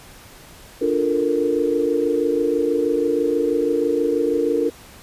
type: chord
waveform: sine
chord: Bb major seventh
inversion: first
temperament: equal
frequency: 293.7 / 349.2 / 440 / 466.2 Hz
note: D4 / F4 / A4 / Bb4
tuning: 0 / 0 / 0 / 0 cents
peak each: -23 / -24 / -24 / -20 dBFS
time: 0.81-4.7 s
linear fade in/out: 10 ms
effects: pink hiss -44 dBFS RMS until 5.02 s + resampled to 32000 Hz